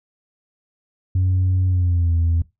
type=tone with pitch glide; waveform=sine; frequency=92.5 to 83.37 Hz; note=F#2 to E2; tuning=0 to +20 cents; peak=-13 dBFS; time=1.15-2.42 s; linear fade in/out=5 ms; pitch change=-180 cents; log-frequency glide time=1.67-2.14 s; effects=noise-tail reverb RT60 0.2 s tail -21 dB re dry + tanh soft clip ceiling -13 dBFS